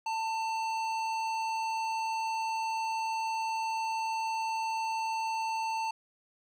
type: tone with hard clipping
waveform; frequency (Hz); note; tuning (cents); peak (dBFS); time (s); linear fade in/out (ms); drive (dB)
sine; 893; A5; +25; -32; 0.06-5.91; 5; 13
effects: none